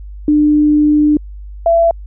sine tone pair in turn, 298.9 / 671 Hz, D4 / E5, +31 / +31 cents, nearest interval octave + major second, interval 1400 cents, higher second, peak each -7 dBFS, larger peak neither, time 0.28-1.17 / 1.66-1.91 s, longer first, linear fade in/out 2 ms, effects added 50 Hz sine -27 dBFS peak until 2.06 s

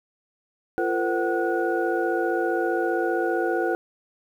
sine tone cluster, 344.6 / 454.8 / 510 / 750 / 1458 Hz, F4 / A#4 / C5 / F#5 / F#6, -23 / -43 / -44 / +23 / -26 cents, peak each -25 / -27 / -29 / -28 / -30 dBFS, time 0.78-3.75 s, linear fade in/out 0 ms, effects tanh soft clip ceiling -10 dBFS + 9-bit

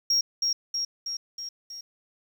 sine tone with echo, 5588 Hz, F8, in tune, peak -17 dBFS, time 0.1-0.21 s, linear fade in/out 5 ms, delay 320 ms, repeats 5, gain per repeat -4 dB, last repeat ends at 1.81 s, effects tanh soft clip ceiling -19 dBFS + 9-bit

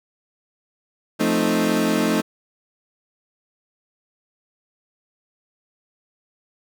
30% pulse chord, F dominant seventh, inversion none, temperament equal, 174.61 / 220 / 261.6 / 311.1 Hz, F3 / A3 / C4 / Eb4, 0 / 0 / 0 / 0 cents, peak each -24 / -19 / -22 / -20 dBFS, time 1.19-2.22 s, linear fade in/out 20 ms, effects none

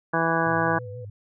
harmonic tone, 164.81 Hz, E3, in tune, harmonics 1 / 2 / 3 / 4 / 5 / 6 / 7 / 9 / 10, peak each -29 / -29 / -29 / -29 / -29 / -29 / -29 / -29 / -29 dBFS, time 0.13-0.79 s, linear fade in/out 10 ms
sine tone with vibrato, 110.5 Hz, A2, 8 cents sharp, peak -35 dBFS, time 0.46-1.1 s, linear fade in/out 5 ms, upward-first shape sine, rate 6.2 Hz, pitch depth 150 cents each way
sine tone, 497.9 Hz, B4, 14 cents sharp, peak -38 dBFS, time 0.67-1.05 s, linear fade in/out 5 ms
effects none

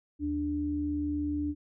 sine tone pair together, 78 / 294.5 Hz, D#2 / D4, +5 / +5 cents, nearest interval octave + major seventh, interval 2300 cents, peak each -36 / -29 dBFS, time 0.19-1.55 s, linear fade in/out 50 ms, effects none

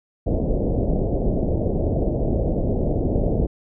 pink low-pass noise, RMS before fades -21 dBFS, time 0.26-3.47 s, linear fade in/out 10 ms, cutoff 650 Hz, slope 48 dB/octave, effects none

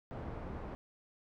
pink low-pass noise, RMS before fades -43 dBFS, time 0.11-0.75 s, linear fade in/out 0 ms, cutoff 980 Hz, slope 12 dB/octave, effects none

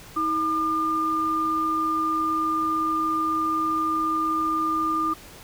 sine tone pair together, 318.9 / 1204 Hz, D#4 / D6, +43 / +43 cents, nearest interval octave + major seventh, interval 2300 cents, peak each -28 / -22 dBFS, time 0.16-5.14 s, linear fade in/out 10 ms, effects pink hiss -45 dBFS RMS until 5.43 s

